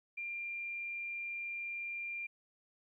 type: tone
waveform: sine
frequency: 2387 Hz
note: D7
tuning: 28 cents sharp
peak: -38 dBFS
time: 0.17-2.27 s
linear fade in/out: 10 ms
effects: 13-bit